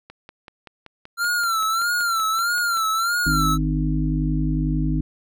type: click train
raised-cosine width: 0.3 ms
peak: -24 dBFS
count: 15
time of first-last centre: 0.1-2.772 s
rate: 5.24 Hz
type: tone with vibrato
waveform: square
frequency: 1368 Hz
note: F6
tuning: 36 cents flat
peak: -20 dBFS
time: 1.17-3.58 s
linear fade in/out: 50 ms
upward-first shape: sine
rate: 1.6 Hz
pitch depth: 88 cents each way
type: harmonic tone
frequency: 51.1 Hz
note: G#1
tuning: 27 cents flat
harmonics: 1 / 3 / 5 / 6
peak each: -23 / -23 / -26 / -27 dBFS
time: 3.26-5.01 s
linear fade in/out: 5 ms
effects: none